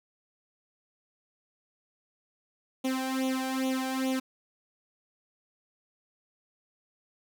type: tone with flanger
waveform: sawtooth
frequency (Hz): 261.9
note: C4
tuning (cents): +2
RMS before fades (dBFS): -30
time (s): 2.84-4.2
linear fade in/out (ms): 10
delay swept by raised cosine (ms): 0.3 to 1.3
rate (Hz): 2.4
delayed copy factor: +0.9
effects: none